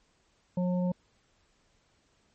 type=harmonic tone; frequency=180 Hz; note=F#3; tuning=47 cents flat; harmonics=1 / 3 / 5; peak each=-26 / -34 / -43 dBFS; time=0.57-0.92 s; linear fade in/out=5 ms; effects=pink hiss -69 dBFS RMS until 2.34 s + MP3 32 kbps